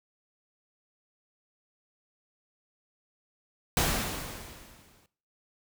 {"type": "noise with exponential decay", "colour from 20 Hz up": "pink", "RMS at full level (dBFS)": -24, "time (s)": [3.77, 5.06], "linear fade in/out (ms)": 1, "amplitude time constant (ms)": 280, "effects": ["noise-tail reverb RT60 0.5 s tail -19 dB re dry"]}